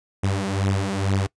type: beating tone pair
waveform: sawtooth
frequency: 96.5 / 98.7 Hz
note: G2 / G2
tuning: -27 / +12 cents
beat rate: 2.2 Hz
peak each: -20 dBFS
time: 0.23-1.27 s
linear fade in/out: 10 ms
effects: noise-tail reverb RT60 0.1 s tail -22 dB re dry + resampled to 22050 Hz